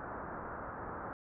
white low-pass noise, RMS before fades -43 dBFS, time 0-1.13 s, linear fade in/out 0 ms, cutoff 1500 Hz, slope 48 dB/octave, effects none

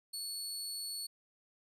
25% pulse tone, 4413 Hz, C#8, 9 cents flat, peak -34 dBFS, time 0.13-1.07 s, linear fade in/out 10 ms, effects none

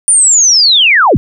sine linear sweep, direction down, 9397 to 69 Hz, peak -4 dBFS, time 0.08-1.17 s, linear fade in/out 0 ms, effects none

